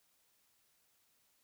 silence, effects white hiss -74 dBFS RMS until 1.43 s

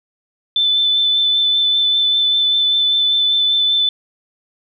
sine tone with vibrato, 3520 Hz, A7, in tune, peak -12 dBFS, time 0.56-3.89 s, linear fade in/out 2 ms, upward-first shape triangle, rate 5.1 Hz, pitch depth 16 cents each way, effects none

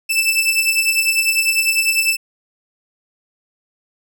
sawtooth beating tone pair, 2637 / 2647 Hz, E7 / E7, 0 / +7 cents, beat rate 10 Hz, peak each -14 dBFS, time 0.09-2.17 s, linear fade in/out 20 ms, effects none

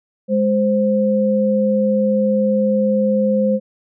sine tone pair together, 207.2 / 522 Hz, G#3 / C5, -4 / -4 cents, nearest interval octave + major third, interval 1600 cents, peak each -16 dBFS, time 0.28-3.6 s, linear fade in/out 50 ms, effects none

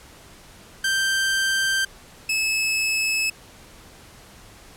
sawtooth tone pair in turn, 1568 / 2596 Hz, G6 / E7, 0 / -27 cents, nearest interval major sixth, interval 873 cents, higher second, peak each -16 / -17 dBFS, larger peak first, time 0.84-1.85 / 2.29-3.3 s, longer neither, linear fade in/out 5 ms, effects pink hiss -47 dBFS RMS until 4.76 s + low-pass 12000 Hz 12 dB/octave

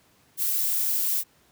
violet noise, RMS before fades -25 dBFS, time 0.37-1.24 s, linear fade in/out 50 ms, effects pink hiss -61 dBFS RMS until 1.51 s + high-pass 80 Hz 12 dB/octave

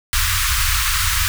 pink band-stop noise, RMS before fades -18 dBFS, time 0.13-1.28 s, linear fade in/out 0 ms, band 100 to 1100 Hz, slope 48 dB/octave, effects none

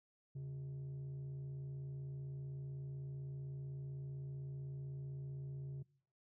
sine tone with frequency modulation, 137.4 Hz, C#3, 15 cents flat, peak -40 dBFS, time 0.35-5.83 s, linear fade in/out 10 ms, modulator 219 Hz, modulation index 0.2, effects noise-tail reverb RT60 0.6 s tail -24 dB re dry + tanh soft clip ceiling -42 dBFS

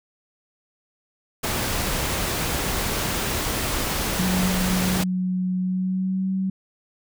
pink noise, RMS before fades -25 dBFS, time 1.43-5.04 s, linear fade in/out 10 ms
sine tone with pitch glide, 183.7 to 189.96 Hz, F#3 to F#3, -12 to +46 cents, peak -21 dBFS, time 4.19-6.5 s, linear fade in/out 5 ms, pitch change +58 cents, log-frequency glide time 5.59-6.31 s
effects none

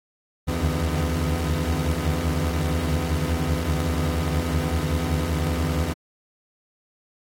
30% pulse tone cluster, 74.1 / 79 / 84.6 / 151.8 / 252 Hz, D2 / D#2 / E2 / D#3 / B3, +16 / +27 / +45 / -42 / +35 cents, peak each -24 / -27 / -24 / -28 / -27 dBFS, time 0.47-5.94 s, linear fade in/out 20 ms, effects AAC 64 kbps

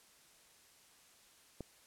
click, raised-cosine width 2 ms, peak -29 dBFS, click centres 1.607 s, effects white hiss -64 dBFS RMS until 1.86 s + low-pass 11000 Hz 12 dB/octave

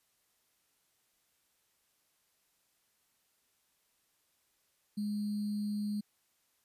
sine tone with sample-and-hold, 207.7 Hz, G#3, in tune, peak -32 dBFS, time 4.97-6.01 s, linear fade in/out 10 ms, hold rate 4410 Hz, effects white hiss -75 dBFS RMS until 6.64 s + resampled to 32000 Hz

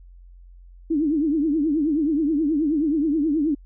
sine tone with vibrato, 303.9 Hz, D#4, 41 cents flat, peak -18 dBFS, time 0.9-3.55 s, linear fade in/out 10 ms, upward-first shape triangle, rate 9.4 Hz, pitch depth 180 cents each way, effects added 44 Hz sine -43 dBFS peak until 3.65 s

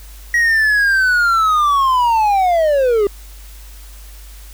triangle linear sweep, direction down, 1910 to 392 Hz, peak -9 dBFS, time 0.34-3.07 s, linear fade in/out 2 ms, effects added 50 Hz sine -34 dBFS peak until 4.53 s + white hiss -43 dBFS RMS until 4.53 s

